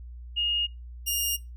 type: tone pair in turn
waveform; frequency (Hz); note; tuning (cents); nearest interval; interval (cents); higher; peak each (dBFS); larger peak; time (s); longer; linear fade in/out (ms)
sine / 10% pulse; 2852 / 2831; F7 / F7; +36 / +23; unison; 13; first; -24 / -17; second; 0.36-0.67 / 1.06-1.37; neither; 20
effects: noise-tail reverb RT60 0.2 s tail -17 dB re dry + added 60 Hz sine -39 dBFS peak until 1.56 s